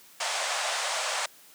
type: band-pass noise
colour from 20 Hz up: pink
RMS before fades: -30 dBFS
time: 0.2-1.26 s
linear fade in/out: 5 ms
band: 570 to 9100 Hz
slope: 48 dB/octave
effects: white hiss -54 dBFS RMS until 1.54 s + high-pass 150 Hz 12 dB/octave